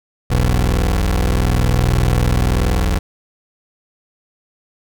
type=tone pair together; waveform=20% pulse; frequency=40.98 / 61.74 Hz; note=E1 / B1; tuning=-9 / 0 cents; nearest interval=perfect fifth; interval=709 cents; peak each=-11 dBFS; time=0.3-2.99 s; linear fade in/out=10 ms; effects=none